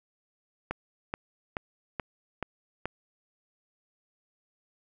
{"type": "click train", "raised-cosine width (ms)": 0.5, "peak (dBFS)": -16, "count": 6, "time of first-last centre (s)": [0.71, 2.856], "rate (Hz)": 2.33, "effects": []}